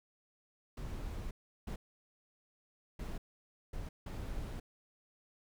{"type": "noise bursts at uneven times", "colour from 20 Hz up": "brown", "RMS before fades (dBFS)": -41, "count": 5, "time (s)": [[0.77, 1.31], [1.67, 1.76], [2.99, 3.18], [3.73, 3.89], [4.06, 4.6]], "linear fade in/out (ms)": 5, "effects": []}